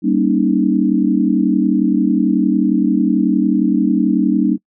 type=chord; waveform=sine; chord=Eb dominant seventh; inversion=first; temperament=just; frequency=194.45 / 233.3 / 280 / 311.1 Hz; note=G3 / Bb3 / Db4 / Eb4; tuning=-14 / +2 / +18 / 0 cents; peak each=-17 dBFS; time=0.02-4.58 s; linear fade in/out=50 ms; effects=noise-tail reverb RT60 0.1 s tail -26 dB re dry